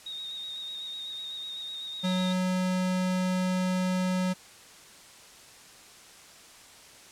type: tone with vibrato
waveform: sine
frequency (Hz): 3729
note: A#7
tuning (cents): 0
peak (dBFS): -35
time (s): 0.06-2.33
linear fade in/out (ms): 5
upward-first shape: square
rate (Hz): 8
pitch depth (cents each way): 26
type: tone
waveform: square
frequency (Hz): 184.2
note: F#3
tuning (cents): -7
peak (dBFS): -26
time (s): 2.03-4.34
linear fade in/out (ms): 20
effects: white hiss -51 dBFS RMS until 7.11 s + low-pass 9000 Hz 12 dB/octave